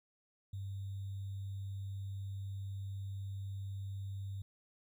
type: tone with sample-and-hold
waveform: sine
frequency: 98 Hz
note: G2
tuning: in tune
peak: -39 dBFS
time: 0.53-4.42 s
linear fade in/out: 5 ms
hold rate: 3675 Hz
effects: none